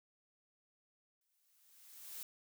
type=noise with exponential growth; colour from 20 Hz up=blue; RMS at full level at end=-45 dBFS; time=1.21-2.23 s; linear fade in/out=2 ms; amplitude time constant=220 ms; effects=none